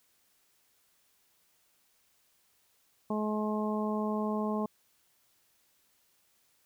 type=harmonic tone; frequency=213 Hz; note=G#3; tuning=44 cents sharp; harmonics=1 / 2 / 3 / 4 / 5; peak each=-31 / -36 / -38 / -40 / -39 dBFS; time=3.1-4.66 s; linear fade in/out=5 ms; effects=white hiss -70 dBFS RMS until 6.65 s